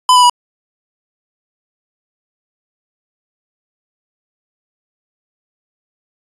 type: tone with pitch steps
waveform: square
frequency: 1007 / 990.3 / 973.8 Hz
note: B5 / B5 / B5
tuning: +33 / +4 / -25 cents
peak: -6 dBFS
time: 0.09-0.297 s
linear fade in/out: 2 ms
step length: 69 ms
effects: resampled to 24000 Hz